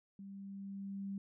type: tone with level ramp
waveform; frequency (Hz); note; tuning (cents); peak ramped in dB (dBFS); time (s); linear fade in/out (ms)
sine; 196.9; G3; +8; -47 to -38; 0.19-1.18; 2
effects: none